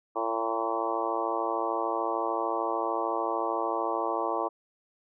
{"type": "harmonic tone with a mistuned harmonic", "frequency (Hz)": 113.4, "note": "A#2", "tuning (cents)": -47, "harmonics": [3, 4, 5, 6, 7, 8, 9, 10], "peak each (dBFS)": [-35, -35, -35, -35, -35, -35, -35, -35], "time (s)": [0.15, 4.49], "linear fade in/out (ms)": 20, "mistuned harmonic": 8, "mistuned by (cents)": 17, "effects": []}